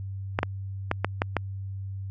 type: clicks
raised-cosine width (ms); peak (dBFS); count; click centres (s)
0.5; -8; 6; 0.389 / 0.431 / 0.914 / 1.046 / 1.219 / 1.367
effects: added 97 Hz sine -32 dBFS peak until 2.1 s